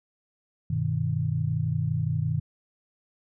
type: chord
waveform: sine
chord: G augmented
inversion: none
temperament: equal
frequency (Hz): 98 / 123.47 / 155.56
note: G2 / B2 / D#3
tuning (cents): 0 / 0 / 0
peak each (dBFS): -30 / -28 / -27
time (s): 0.7-2.4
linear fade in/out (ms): 5
effects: none